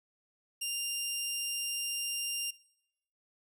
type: tone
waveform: 15% pulse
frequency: 2794 Hz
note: F7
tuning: in tune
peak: -26 dBFS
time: 0.61-2.51 s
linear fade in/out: 10 ms
effects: noise-tail reverb RT60 0.8 s tail -21 dB re dry